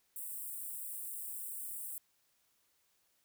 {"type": "high-pass noise", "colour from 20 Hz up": "white", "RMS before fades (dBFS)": -43, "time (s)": [0.16, 1.98], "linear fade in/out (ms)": 2, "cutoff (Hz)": 7900, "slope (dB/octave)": 96, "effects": ["white hiss -75 dBFS RMS until 3.24 s"]}